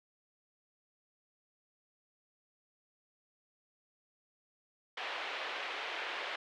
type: band-pass noise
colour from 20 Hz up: white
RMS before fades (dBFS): -40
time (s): 4.97-6.36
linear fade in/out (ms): 5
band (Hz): 410 to 3100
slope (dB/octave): 24
effects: none